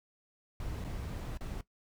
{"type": "noise with dropouts", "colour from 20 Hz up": "brown", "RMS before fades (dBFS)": -39, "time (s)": [0.6, 1.61], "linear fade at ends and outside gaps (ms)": 2, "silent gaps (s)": [[0.842, 0.846], [1.375, 1.408]], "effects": ["noise-tail reverb RT60 0.1 s tail -17 dB re dry"]}